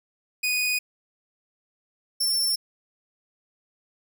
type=tone pair in turn; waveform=sawtooth; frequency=2481 / 5405 Hz; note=D#7 / E8; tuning=-6 / +42 cents; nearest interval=octave + minor second; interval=1348 cents; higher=second; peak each=-19 dBFS; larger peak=neither; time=0.43-0.79 / 2.2-2.56 s; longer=neither; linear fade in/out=10 ms; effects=none

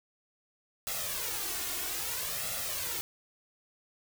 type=noise with flanger; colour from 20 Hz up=white; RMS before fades=-35 dBFS; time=0.87-3.01 s; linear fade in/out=0 ms; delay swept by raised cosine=1.5 to 2.8 ms; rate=0.61 Hz; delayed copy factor=+0.7; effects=none

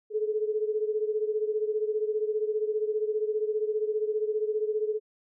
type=beating tone pair; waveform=sine; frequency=425.4 / 440.4 Hz; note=G#4 / A4; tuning=+42 / +2 cents; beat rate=15 Hz; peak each=-27 / -31 dBFS; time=0.1-5 s; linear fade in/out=50 ms; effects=none

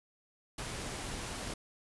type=noise; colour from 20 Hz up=pink; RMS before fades=-40 dBFS; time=0.58-1.54 s; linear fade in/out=5 ms; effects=resampled to 24000 Hz

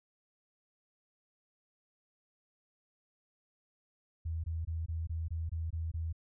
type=tone bursts; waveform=sine; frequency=81.6 Hz; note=E2; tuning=17 cents flat; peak=-33 dBFS; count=9; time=4.25-6.128 s; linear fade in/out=10 ms; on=190 ms; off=21 ms; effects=none

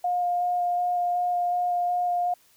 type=tone with vibrato; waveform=sine; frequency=710 Hz; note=F5; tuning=28 cents sharp; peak=-22 dBFS; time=0.04-2.34 s; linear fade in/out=5 ms; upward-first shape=square; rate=2.7 Hz; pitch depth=8 cents each way; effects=white hiss -60 dBFS RMS until 2.56 s

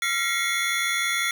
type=tone cluster; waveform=square; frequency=1375 / 1914 / 2120 / 2200 / 3434 Hz; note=F6 / A#6 / C7 / C#7 / A7; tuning=-27 / +45 / +22 / -14 / -43 cents; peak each=-30 dBFS; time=0.02-1.31 s; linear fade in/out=2 ms; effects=none

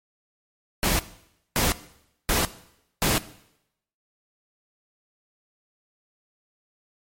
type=noise bursts; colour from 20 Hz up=pink; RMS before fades=-22 dBFS; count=4; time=0.83-3.18 s; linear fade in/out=0 ms; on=160 ms; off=570 ms; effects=noise-tail reverb RT60 0.8 s tail -17 dB re dry + MP3 64 kbps

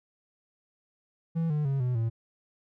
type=tone with pitch steps; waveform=triangle; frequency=164.81 / 150.26 / 137 / 124.9 / 113.88 Hz; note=E3 / D3 / C#3 / B2 / A#2; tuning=0 / +40 / -20 / +20 / -40 cents; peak=-23 dBFS; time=1.35-2.1 s; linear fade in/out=20 ms; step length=150 ms; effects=none

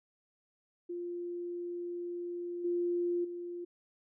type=tone with level steps; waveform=sine; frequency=349.3 Hz; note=F4; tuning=in tune; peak=-36 / -29 / -38 dBFS; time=0.89-3.65 s; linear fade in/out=10 ms; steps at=2.64 / 3.24 s; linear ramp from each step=10 ms; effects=none

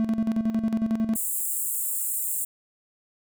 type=tone with tremolo; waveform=triangle; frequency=222.4 Hz; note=A3; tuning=19 cents sharp; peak=-18 dBFS; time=0-1.16 s; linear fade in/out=0 ms; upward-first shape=square; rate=11 Hz; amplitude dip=65%
type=high-pass noise; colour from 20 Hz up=pink; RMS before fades=-28 dBFS; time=1.15-2.45 s; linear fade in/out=10 ms; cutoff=7400 Hz; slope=96 dB/octave
effects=none

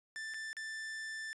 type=tone with dropouts; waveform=45% pulse; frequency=1769 Hz; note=A6; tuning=9 cents sharp; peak=-40 dBFS; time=0.16-1.33 s; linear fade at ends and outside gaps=0 ms; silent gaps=0.338-0.343 / 0.53-0.568 s; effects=resampled to 22050 Hz + 12-bit

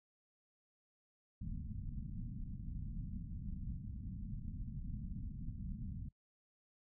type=low-pass noise; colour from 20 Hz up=pink; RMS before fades=-44 dBFS; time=1.41-6.09 s; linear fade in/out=10 ms; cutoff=230 Hz; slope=48 dB/octave; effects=noise-tail reverb RT60 0.1 s tail -22 dB re dry

